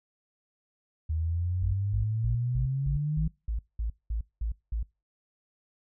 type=exponential sweep; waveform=sine; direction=up; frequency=77.7 to 160.1 Hz; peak=-26 dBFS; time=1.09-3.28 s; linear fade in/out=10 ms
type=tone bursts; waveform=sine; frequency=55 Hz; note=A1; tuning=in tune; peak=-27 dBFS; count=11; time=1.62-4.83 s; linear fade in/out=5 ms; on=110 ms; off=200 ms
effects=noise-tail reverb RT60 0.3 s tail -25 dB re dry